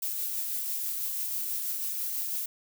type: noise with tremolo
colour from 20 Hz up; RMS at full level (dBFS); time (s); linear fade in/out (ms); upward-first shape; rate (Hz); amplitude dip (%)
violet; -31; 0.02-2.46; 5; triangle; 6.1; 30
effects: none